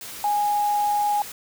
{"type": "tone in noise", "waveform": "sine", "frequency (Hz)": 827, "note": "G#5", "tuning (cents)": -8, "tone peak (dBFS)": -19, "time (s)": [0.24, 1.22], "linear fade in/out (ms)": 2, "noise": "white", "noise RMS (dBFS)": -37, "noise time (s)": [0.01, 1.32], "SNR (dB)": 15, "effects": []}